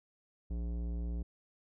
sine tone with tanh clipping, 58.27 Hz, A#1, in tune, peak -36 dBFS, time 0.5-1.23 s, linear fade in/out 10 ms, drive 15 dB, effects none

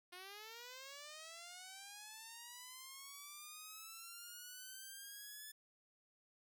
5% pulse linear sweep, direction up, 352.4 to 1737 Hz, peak -40 dBFS, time 0.12-5.52 s, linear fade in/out 10 ms, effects none

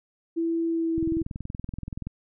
sine tone with pitch glide, 331.7 to 326.6 Hz, E4 to E4, +11 to -16 cents, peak -23 dBFS, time 0.36-1.23 s, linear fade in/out 20 ms, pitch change -27 cents, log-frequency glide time 0.67-0.99 s
click train, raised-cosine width 5 ms, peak -21 dBFS, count 24, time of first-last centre 0.98-2.07 s, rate 21.1 Hz
effects none

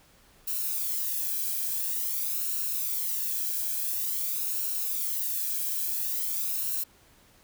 violet noise with flanger, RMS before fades -30 dBFS, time 0.47-6.84 s, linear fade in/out 10 ms, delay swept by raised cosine 0.72 to 1.26 ms, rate 0.48 Hz, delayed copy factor +0.6, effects pink hiss -59 dBFS RMS until 7.43 s

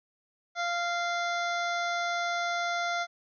harmonic tone, 694 Hz, F5, 11 cents flat, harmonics 1 / 2 / 3 / 5 / 6 / 7 / 8 / 9, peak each -31 / -32 / -36 / -41 / -45 / -48 / -48 / -47 dBFS, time 0.55-3.07 s, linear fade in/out 50 ms, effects none

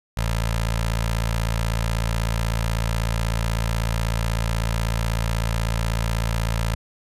15% pulse tone with notch filter, 56.2 Hz, A1, 37 cents sharp, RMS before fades -23 dBFS, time 0.17-6.75 s, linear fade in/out 5 ms, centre 290 Hz, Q 0.5, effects resampled to 32000 Hz

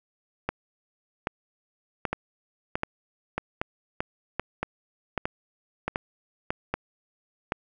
two click trains, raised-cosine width 0.5 ms, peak -12 / -11 dBFS, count 8 / 10, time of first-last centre 2.13-6.505 / 0.49-7.521 s, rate 1.6 / 1.28 Hz, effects none

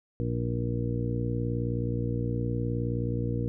harmonic tone, 59.2 Hz, A#1, 27 cents sharp, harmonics 1 / 2 / 3 / 4 / 5 / 6 / 8, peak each -37 / -29 / -38 / -36 / -36 / -41 / -36 dBFS, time 0.2-3.48 s, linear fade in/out 0 ms, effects none

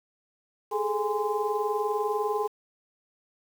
sine tone cluster, 411.6 / 431.6 / 822 / 1034 Hz, G#4 / A4 / G#5 / C6, -16 / -33 / -18 / -21 cents, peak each -31 / -29 / -31 / -32 dBFS, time 0.71-2.48 s, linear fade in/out 20 ms, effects 8-bit

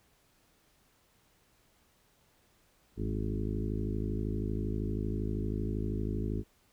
harmonic tone with a mistuned harmonic, 52.7 Hz, G#1, 26 cents sharp, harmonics 1 / 2 / 3 / 4 / 5 / 6 / 7 / 8, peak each -35 / -36 / -43 / -39 / -41 / -42 / -42 / -44 dBFS, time 2.96-6.44 s, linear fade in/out 50 ms, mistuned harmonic 3, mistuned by +42 cents, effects pink hiss -68 dBFS RMS until 6.72 s

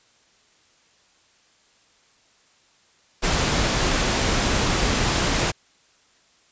pink noise, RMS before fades -21 dBFS, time 3.22-5.52 s, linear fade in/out 20 ms, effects white hiss -59 dBFS RMS until 6.51 s + resampled to 16000 Hz

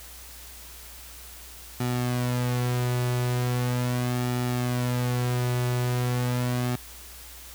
sawtooth tone with flanger, 123.5 Hz, B2, in tune, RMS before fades -26 dBFS, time 1.8-6.76 s, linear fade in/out 5 ms, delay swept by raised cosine 1.9 to 3.8 ms, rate 0.39 Hz, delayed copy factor -0.55, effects added 60 Hz sine -47 dBFS peak until 7.54 s + white hiss -45 dBFS RMS until 7.54 s

